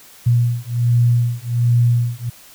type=beating tone pair; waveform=sine; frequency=119 / 120.3 Hz; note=A#2 / B2; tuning=+36 / -45 cents; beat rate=1.3 Hz; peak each=-16 dBFS; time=0.26-2.3 s; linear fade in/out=10 ms; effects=white hiss -44 dBFS RMS until 2.54 s